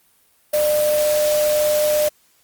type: tone in noise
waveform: sine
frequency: 600 Hz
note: D5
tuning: 37 cents sharp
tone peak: -15 dBFS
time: 0.53-2.09 s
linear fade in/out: 10 ms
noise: white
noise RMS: -26 dBFS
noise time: 0.53-2.09 s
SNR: +8 dB
effects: white hiss -58 dBFS RMS until 2.43 s + Opus 32 kbps